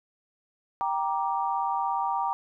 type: chord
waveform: sine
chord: G minor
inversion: none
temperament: just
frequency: 784 / 940.8 / 1176 Hz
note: G5 / Bb5 / D6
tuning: 0 / +16 / +2 cents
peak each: -29 / -28 / -32 dBFS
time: 0.81-2.33 s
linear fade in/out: 0 ms
effects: none